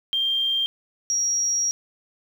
sine tone pair in turn, 3181 / 5668 Hz, G7 / F8, +25 / +25 cents, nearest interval minor seventh, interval 1000 cents, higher second, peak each -20 dBFS, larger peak neither, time 0.13-0.66 / 1.1-1.71 s, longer second, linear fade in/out 0 ms, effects 8-bit

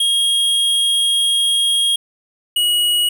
square tone pair in turn, 3263 / 2907 Hz, G#7 / F#7, -31 / -31 cents, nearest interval major second, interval 200 cents, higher first, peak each -14 dBFS, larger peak neither, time 0-1.96 / 2.56-3.09 s, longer first, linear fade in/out 5 ms, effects none

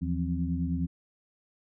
sine tone cluster, 79.4 / 166.3 / 176 / 262.1 Hz, D#2 / E3 / F3 / C4, +36 / +16 / +14 / +3 cents, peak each -32 / -32 / -33 / -33 dBFS, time 0.01-0.87 s, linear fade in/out 20 ms, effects none

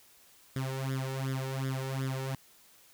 sawtooth tone with flanger, 133 Hz, C3, 29 cents sharp, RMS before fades -34 dBFS, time 0.56-2.35 s, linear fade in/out 2 ms, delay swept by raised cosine 0.57 to 2.27 ms, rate 2.7 Hz, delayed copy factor +0.9, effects white hiss -60 dBFS RMS until 2.93 s

